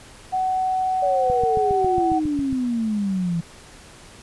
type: tone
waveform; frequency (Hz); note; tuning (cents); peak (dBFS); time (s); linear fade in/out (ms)
sine; 749; F#5; +21; -19; 0.32-2.2; 20
type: exponential sweep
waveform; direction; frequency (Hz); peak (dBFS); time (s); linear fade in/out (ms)
sine; down; 583 to 164.81; -20; 1.02-3.41; 10
type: click train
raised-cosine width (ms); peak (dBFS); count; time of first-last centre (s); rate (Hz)
5; -18; 10; 1.3-2.528; 7.33
effects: pink hiss -45 dBFS RMS until 4.22 s + resampled to 24000 Hz